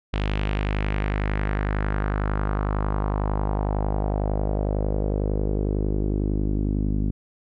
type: tone with low-pass filter sweep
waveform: sawtooth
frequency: 51 Hz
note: G#1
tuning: 31 cents flat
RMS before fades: -24 dBFS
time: 0.13-7.11 s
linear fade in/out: 10 ms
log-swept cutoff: 3100 to 250 Hz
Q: 2.3
effects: none